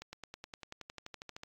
accelerating click train, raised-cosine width 0.2 ms, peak -27 dBFS, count 17, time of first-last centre 0.02-1.434 s, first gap 110 ms, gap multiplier 0.97, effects AAC 64 kbps

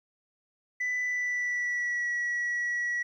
sine tone with pitch glide, 1991 to 1929.9 Hz, B6 to B6, +14 to -40 cents, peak -25 dBFS, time 0.8-3.03 s, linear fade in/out 10 ms, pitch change -54 cents, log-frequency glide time 1.01-2.08 s, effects tanh soft clip ceiling -26 dBFS + 11-bit

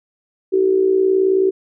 sine tone with amplitude modulation, 380.9 Hz, G4, 50 cents flat, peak -9 dBFS, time 0.52-1.51 s, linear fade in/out 20 ms, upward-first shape sine, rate 59.1 Hz, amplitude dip 65%, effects none

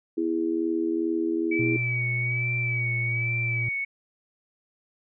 harmonic tone, 82.41 Hz, E2, in tune, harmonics 3 / 4 / 5, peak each -34 / -24 / -31 dBFS, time 0.17-1.77 s, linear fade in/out 10 ms
sine tone with vibrato, 2280 Hz, C#7, 48 cents sharp, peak -26 dBFS, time 1.51-3.85 s, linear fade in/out 10 ms, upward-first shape sine, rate 1.2 Hz, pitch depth 50 cents each way
triangle tone with pitch glide, 121.2 to 117.55 Hz, B2 to A#2, -32 to +15 cents, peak -25 dBFS, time 1.59-3.69 s, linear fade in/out 5 ms, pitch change -53 cents, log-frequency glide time 2.53-3.15 s
effects none

